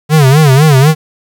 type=tone with vibrato; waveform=square; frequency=143.5 Hz; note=D3; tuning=40 cents flat; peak=-4 dBFS; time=0.09-0.95 s; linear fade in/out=50 ms; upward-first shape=sine; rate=4 Hz; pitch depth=170 cents each way; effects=7-bit